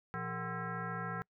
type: tone with frequency modulation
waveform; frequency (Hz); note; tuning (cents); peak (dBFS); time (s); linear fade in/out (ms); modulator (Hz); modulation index
sine; 752; F#5; +28; -36; 0.14-1.22; 0; 290; 3.2
effects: noise-tail reverb RT60 0.1 s tail -26 dB re dry